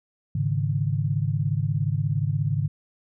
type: chord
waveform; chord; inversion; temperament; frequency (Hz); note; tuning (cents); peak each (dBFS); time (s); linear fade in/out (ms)
sine; Ab suspended fourth; none; equal with one note detuned; 104.31 / 138.59 / 155.56; Ab2 / Db3 / Eb3; +8 / 0 / 0; -26 / -25 / -27; 0.35-2.68; 5
effects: none